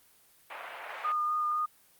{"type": "band-pass noise", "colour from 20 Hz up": "pink", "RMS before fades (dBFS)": -42, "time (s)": [0.5, 1.12], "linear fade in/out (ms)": 2, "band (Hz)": [650, 2600], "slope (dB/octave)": 24}
{"type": "tone with vibrato", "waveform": "sine", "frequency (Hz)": 1220, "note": "D#6", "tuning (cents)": -34, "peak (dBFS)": -27, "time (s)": [1.04, 1.66], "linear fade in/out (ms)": 10, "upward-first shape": "sine", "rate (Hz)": 4, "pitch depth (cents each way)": 13}
{"effects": ["white hiss -62 dBFS RMS until 1.99 s", "Opus 32 kbps"]}